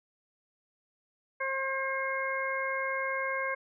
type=harmonic tone; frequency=535 Hz; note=C5; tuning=38 cents sharp; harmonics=1 / 2 / 3 / 4; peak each=-35 / -35 / -35 / -35 dBFS; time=1.4-3.55 s; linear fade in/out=10 ms; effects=none